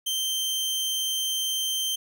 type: tone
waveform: sawtooth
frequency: 3129 Hz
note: G7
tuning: 4 cents flat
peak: -22 dBFS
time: 0.06-1.96 s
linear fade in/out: 10 ms
effects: none